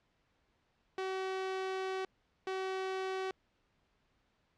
sawtooth tone bursts at uneven times, 379.1 Hz, F#4, 42 cents sharp, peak -31 dBFS, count 2, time 0.98-2.05 / 2.47-3.31 s, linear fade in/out 2 ms, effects pink hiss -75 dBFS RMS until 4.57 s + low-pass 4000 Hz 12 dB/octave

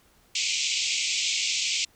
pink band-pass noise, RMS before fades -27 dBFS, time 0.35-1.85 s, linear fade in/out 5 ms, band 2200 to 7700 Hz, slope 96 dB/octave, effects pink hiss -61 dBFS RMS until 1.95 s

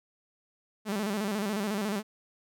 sawtooth tone with vibrato, 206.2 Hz, G#3, 12 cents flat, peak -25 dBFS, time 0.85-2.03 s, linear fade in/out 50 ms, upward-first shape square, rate 14 Hz, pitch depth 82 cents each way, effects none

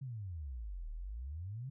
sine exponential two-way sweep, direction down then up, 139.8 to 36.71 to 139.8 Hz, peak -40 dBFS, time 0.01-1.7 s, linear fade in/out 10 ms, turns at 0.9 s, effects none

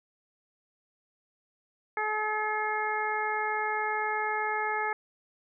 harmonic tone, 427.8 Hz, A4, 49 cents flat, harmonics 1 / 2 / 3 / 4 / 5, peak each -36 / -31 / -35 / -34 / -35 dBFS, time 1.97-4.93 s, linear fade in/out 2 ms, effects none

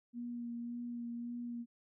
sine tone with vibrato, 238.1 Hz, A#3, 37 cents sharp, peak -39 dBFS, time 0.13-1.66 s, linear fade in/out 50 ms, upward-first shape sine, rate 1.8 Hz, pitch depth 17 cents each way, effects none

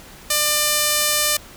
sawtooth tone with band-pass filter, 597 Hz, D5, 28 cents sharp, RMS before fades -19 dBFS, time 0.3-1.37 s, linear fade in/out 5 ms, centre 10000 Hz, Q 0.57, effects pink hiss -42 dBFS RMS until 1.56 s

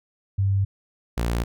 sine / sawtooth tone pair in turn, 98 / 58.27 Hz, G2 / A#1, 0 / 0 cents, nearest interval major sixth, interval 900 cents, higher first, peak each -18 dBFS, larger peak neither, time 0.38-0.65 / 1.17-1.44 s, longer neither, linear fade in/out 10 ms, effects none

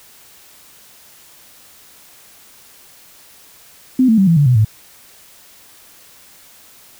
sine tone with pitch steps, 257.3 / 222.7 / 192.76 / 166.84 / 144.4 / 124.99 / 108.18 Hz, C4 / A3 / G3 / E3 / D3 / B2 / A2, -29 / +21 / -29 / +21 / -29 / +21 / -29 cents, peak -8 dBFS, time 3.99-4.648 s, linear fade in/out 5 ms, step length 94 ms, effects white hiss -45 dBFS RMS until 6.99 s

